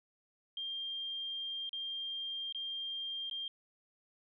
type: tone with dropouts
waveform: sine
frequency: 3195 Hz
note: G7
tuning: 32 cents sharp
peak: -37 dBFS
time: 0.57-3.48 s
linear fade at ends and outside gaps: 2 ms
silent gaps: 1.693-1.73 / 2.525-2.547 / 3.298-3.311 s
effects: none

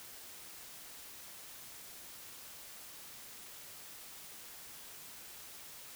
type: silence
effects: white hiss -51 dBFS RMS until 5.95 s

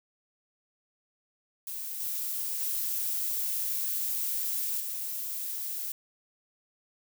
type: noise with level steps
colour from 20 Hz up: violet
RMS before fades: -37 / -33 / -31 / -35 dBFS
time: 1.67-5.92 s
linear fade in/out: 2 ms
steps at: 2 / 2.6 / 4.8 s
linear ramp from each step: 2 ms
effects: none

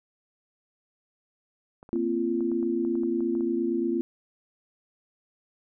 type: clicks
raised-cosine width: 1 ms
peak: -33 dBFS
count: 12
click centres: 1.829 / 1.891 / 1.959 / 2.407 / 2.517 / 2.629 / 2.85 / 2.954 / 3.034 / 3.206 / 3.352 / 3.408 s
type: chord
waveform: sine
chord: Bb suspended second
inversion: none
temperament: equal with one note detuned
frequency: 233.1 / 261.6 / 342 Hz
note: Bb3 / C4 / F4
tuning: 0 / 0 / -36 cents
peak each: -30 / -30 / -26 dBFS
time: 1.93-4.01 s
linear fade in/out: 0 ms
effects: none

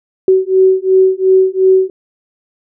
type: beating tone pair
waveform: sine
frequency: 376.2 / 379 Hz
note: F#4 / F#4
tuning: +29 / +42 cents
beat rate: 2.8 Hz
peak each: -10 dBFS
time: 0.28-1.9 s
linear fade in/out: 2 ms
effects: none

